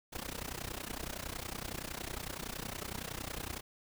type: noise with amplitude modulation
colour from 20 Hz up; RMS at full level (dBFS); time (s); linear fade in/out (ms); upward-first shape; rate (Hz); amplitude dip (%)
pink; -38; 0.12-3.61; 20; sine; 30.8; 90
effects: none